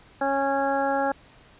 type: harmonic tone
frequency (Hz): 275.2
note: C#4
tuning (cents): -12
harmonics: 1 / 2 / 3 / 4 / 5 / 6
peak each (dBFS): -30 / -26 / -25 / -38 / -32 / -33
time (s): 0.21-1.12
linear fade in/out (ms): 5
effects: pink hiss -53 dBFS RMS until 1.59 s + resampled to 8000 Hz